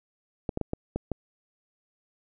clicks, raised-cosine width 2 ms, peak -15 dBFS, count 6, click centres 0.492 / 0.574 / 0.613 / 0.734 / 0.96 / 1.117 s, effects none

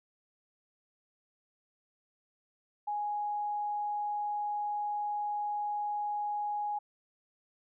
sine tone, 830.6 Hz, G#5, in tune, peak -31 dBFS, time 2.87-6.79 s, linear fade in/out 10 ms, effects none

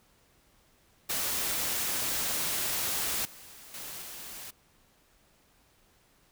white noise with level steps, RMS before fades -31 / -50 / -41 / -43 dBFS, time 1.09-4.51 s, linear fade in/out 10 ms, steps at 3.25 / 3.74 / 4.02 s, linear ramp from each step 2 ms, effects pink hiss -65 dBFS RMS until 6.31 s

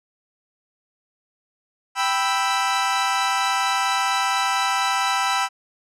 sawtooth chord, E minor, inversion first, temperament equal, 784 / 987.8 / 1318.5 Hz, G5 / B5 / E6, 0 / 0 / 0 cents, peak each -20 dBFS, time 1.95-5.49 s, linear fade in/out 50 ms, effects low-pass 8000 Hz 12 dB/octave

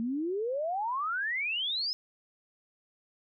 sine exponential sweep, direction up, 221.1 to 5210 Hz, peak -29 dBFS, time 0-1.93 s, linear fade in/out 0 ms, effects none

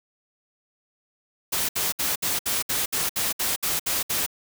white noise bursts, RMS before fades -25 dBFS, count 12, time 1.52-4.264 s, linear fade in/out 10 ms, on 170 ms, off 64 ms, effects none

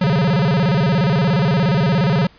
square tone with vibrato, 159.3 Hz, D#3, 41 cents sharp, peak -14 dBFS, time 0.01-2.27 s, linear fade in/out 5 ms, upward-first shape square, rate 17 Hz, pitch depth 250 cents each way, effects pink hiss -49 dBFS RMS until 2.38 s + resampled to 11025 Hz

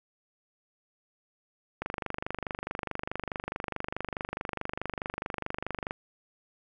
click train, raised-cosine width 0.5 ms, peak -17 dBFS, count 102, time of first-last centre 1.82-5.909 s, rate 24.7 Hz, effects none

